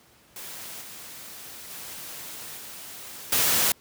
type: noise with level steps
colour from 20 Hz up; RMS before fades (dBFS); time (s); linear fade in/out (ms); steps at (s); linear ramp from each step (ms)
white; -39 / -42 / -39 / -41 / -22; 0.36-3.72; 2; 0.81 / 1.7 / 2.57 / 3.32; 5
effects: pink hiss -57 dBFS RMS until 3.8 s + high-pass 80 Hz 12 dB/octave